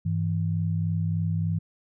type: tone pair together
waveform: sine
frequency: 100 / 163.38 Hz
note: G2 / E3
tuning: +35 / -15 cents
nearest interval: minor sixth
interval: 850 cents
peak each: -26 dBFS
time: 0.05-1.59 s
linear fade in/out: 10 ms
effects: none